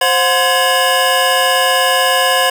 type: tone cluster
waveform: square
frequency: 525 / 724 / 1037 / 1684 / 2882 Hz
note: C5 / F#5 / C6 / G#6 / F#7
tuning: +6 / -38 / -16 / +24 / -46 cents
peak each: -18 dBFS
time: 0.01-2.5 s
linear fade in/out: 5 ms
effects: none